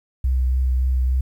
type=tone with vibrato; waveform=sine; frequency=63.9 Hz; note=C2; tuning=40 cents flat; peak=-16 dBFS; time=0.24-1.21 s; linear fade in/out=5 ms; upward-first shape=triangle; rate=3.5 Hz; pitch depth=23 cents each way; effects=9-bit